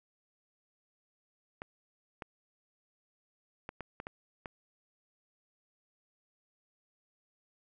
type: clicks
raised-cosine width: 0.5 ms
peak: -25 dBFS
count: 7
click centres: 1.619 / 2.222 / 3.691 / 3.807 / 4.001 / 4.069 / 4.458 s
effects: none